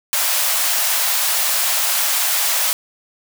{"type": "high-pass noise", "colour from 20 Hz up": "white", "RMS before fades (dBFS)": -18, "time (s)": [0.13, 2.73], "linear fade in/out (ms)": 0, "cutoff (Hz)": 570, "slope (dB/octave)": 48, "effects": []}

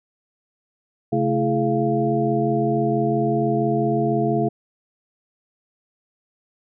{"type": "tone cluster", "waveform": "sine", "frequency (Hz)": [135.4, 219.8, 335.8, 421.8, 692], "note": ["C#3", "A3", "E4", "G#4", "F5"], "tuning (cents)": [-40, -2, 32, 27, -16], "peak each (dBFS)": -24, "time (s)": [1.12, 4.49], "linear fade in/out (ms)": 10, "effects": []}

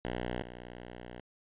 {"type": "tone pair in turn", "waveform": "5% pulse", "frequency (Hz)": [60.8, 60.58], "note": ["B1", "B1"], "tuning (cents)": [-26, -33], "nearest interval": "unison", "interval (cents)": 7, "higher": "first", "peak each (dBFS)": [-23, -33], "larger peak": "first", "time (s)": [[0.05, 0.42], [0.42, 1.2]], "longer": "second", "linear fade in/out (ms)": 0, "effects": ["resampled to 8000 Hz"]}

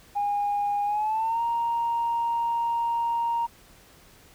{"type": "tone with pitch glide", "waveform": "sine", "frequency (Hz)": [817, 933.1], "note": ["G#5", "A#5"], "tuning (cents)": [-29, 1], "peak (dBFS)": -22, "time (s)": [0.15, 3.47], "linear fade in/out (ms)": 20, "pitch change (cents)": 230, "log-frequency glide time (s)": [0.85, 1.42], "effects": ["tanh soft clip ceiling -19 dBFS", "pink hiss -54 dBFS RMS until 4.34 s"]}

